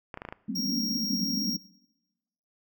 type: clicks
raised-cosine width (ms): 0.5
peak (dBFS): -22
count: 6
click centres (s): 0.142 / 0.174 / 0.219 / 0.251 / 0.288 / 0.325
type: band-pass noise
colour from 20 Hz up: white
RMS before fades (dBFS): -32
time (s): 0.48-1.57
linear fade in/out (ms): 5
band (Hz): 180 to 280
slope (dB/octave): 96
type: tone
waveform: square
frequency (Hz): 5588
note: F8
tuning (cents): 0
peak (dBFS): -30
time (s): 0.55-1.57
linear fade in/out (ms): 10
effects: noise-tail reverb RT60 1.0 s tail -21 dB re dry